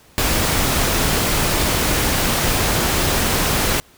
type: noise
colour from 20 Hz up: pink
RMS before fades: -18 dBFS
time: 0.18-3.8 s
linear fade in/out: 0 ms
effects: pink hiss -50 dBFS RMS until 3.97 s